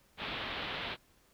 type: low-pass noise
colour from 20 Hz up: white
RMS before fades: -39 dBFS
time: 0.17-0.97 s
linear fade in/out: 50 ms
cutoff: 3800 Hz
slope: 48 dB/octave
effects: pink hiss -67 dBFS RMS until 1.33 s